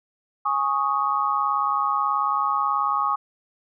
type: chord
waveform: sine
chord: Ab suspended fourth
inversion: none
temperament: just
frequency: 830.6 / 1107.5 / 1245.9 Hz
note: Ab5 / Db6 / Eb6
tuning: 0 / -2 / +2 cents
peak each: -27 / -23 / -24 dBFS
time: 0.45-3.16 s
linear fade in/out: 10 ms
effects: none